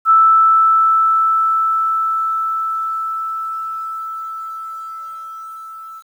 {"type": "tone with level ramp", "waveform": "sine", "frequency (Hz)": 1318.5, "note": "E6", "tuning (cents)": 0, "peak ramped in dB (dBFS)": [-6, -31], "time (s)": [0.05, 6.03], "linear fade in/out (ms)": 50, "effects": ["8-bit"]}